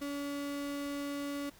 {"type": "tone", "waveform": "35% pulse", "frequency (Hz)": 284.4, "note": "C#4", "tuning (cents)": 45, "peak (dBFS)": -34, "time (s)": [0.01, 1.5], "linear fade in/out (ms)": 10, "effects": ["pink hiss -59 dBFS RMS until 1.59 s"]}